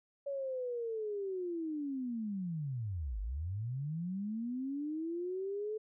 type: linear two-way sweep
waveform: sine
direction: down then up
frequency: 566 to 46.81 to 437.3 Hz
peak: -35 dBFS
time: 0.26-5.78 s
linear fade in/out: 10 ms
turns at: 3.2 s
effects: none